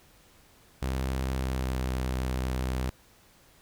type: tone with pitch glide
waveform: sawtooth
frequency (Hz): 65.41 to 63.92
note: C2 to C2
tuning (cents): 0 to -40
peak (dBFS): -24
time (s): 0.82-2.9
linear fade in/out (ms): 5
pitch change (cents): -40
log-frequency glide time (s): 1.32-1.85
effects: pink hiss -59 dBFS RMS until 3.61 s